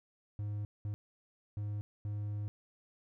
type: tone bursts at uneven times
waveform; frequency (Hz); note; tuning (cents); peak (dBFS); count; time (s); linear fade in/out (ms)
triangle; 103.83; G#2; 0; -33; 4; 0.39-0.65 / 0.85-0.94 / 1.57-1.81 / 2.05-2.48; 0
effects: none